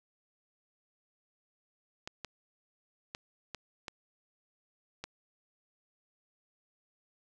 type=clicks; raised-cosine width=0.2 ms; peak=-22 dBFS; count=6; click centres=2.075 / 2.247 / 3.149 / 3.547 / 3.882 / 5.04 s; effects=none